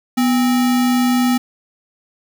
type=tone with sample-and-hold; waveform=sine; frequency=246.9 Hz; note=B3; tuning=in tune; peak=-12 dBFS; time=0.17-1.38 s; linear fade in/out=10 ms; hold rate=1050 Hz; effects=none